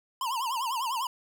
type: tone with vibrato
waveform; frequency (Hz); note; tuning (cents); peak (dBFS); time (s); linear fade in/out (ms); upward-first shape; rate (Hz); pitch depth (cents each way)
square; 984; B5; -7; -29; 0.21-1.07; 2; triangle; 10; 210
effects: none